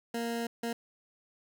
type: tone bursts at uneven times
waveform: 20% pulse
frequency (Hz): 233.1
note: A#3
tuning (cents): 0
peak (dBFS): -27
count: 2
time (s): 0.14-0.47 / 0.63-0.73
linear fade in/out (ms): 5
effects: none